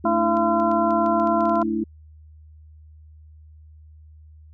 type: chord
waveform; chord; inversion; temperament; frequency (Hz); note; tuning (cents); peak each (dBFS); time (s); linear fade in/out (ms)
sine; A suspended fourth; none; equal; 220 / 293.7 / 329.6; A3 / D4 / E4; 0 / 0 / 0; -25 / -29 / -24; 0.04-1.84; 5
type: harmonic tone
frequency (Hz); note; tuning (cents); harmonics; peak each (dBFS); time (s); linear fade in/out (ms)
340; F4; -46; 2 / 3 / 4; -21 / -23 / -28; 0.05-1.63; 5
type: clicks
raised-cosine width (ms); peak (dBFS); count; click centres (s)
0.2; -27; 12; 0.37 / 0.6 / 0.715 / 0.907 / 1.062 / 1.199 / 1.273 / 1.407 / 1.455 / 1.495 / 1.556 / 1.617
effects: added 77 Hz sine -44 dBFS peak until 4.53 s